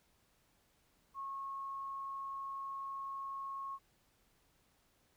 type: tone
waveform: sine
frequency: 1092 Hz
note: C#6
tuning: 26 cents flat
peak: -40 dBFS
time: 1.14-3.79 s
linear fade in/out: 50 ms
effects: pink hiss -73 dBFS RMS until 5.16 s